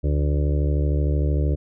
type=harmonic tone; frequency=73.1 Hz; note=D2; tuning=7 cents flat; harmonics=1 / 2 / 4 / 5 / 6 / 7 / 8; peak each=-19 / -25 / -31 / -33 / -35 / -36 / -37 dBFS; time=0.03-1.56 s; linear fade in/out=20 ms; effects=none